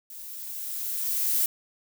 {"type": "noise with level ramp", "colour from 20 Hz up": "violet", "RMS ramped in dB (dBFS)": [-42, -23], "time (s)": [0.1, 1.46], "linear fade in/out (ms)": 2, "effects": []}